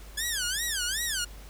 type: tone with vibrato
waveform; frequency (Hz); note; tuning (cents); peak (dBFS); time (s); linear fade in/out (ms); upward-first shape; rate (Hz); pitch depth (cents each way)
10% pulse; 1658; G#6; -3; -19; 0.17-1.25; 10; sine; 2.6; 260
effects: added 50 Hz sine -43 dBFS peak until 1.49 s + pink hiss -51 dBFS RMS until 1.49 s